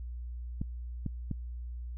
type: clicks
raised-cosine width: 5 ms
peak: -20 dBFS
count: 3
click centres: 0.615 / 1.063 / 1.313 s
effects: added 60 Hz sine -37 dBFS peak until 1.97 s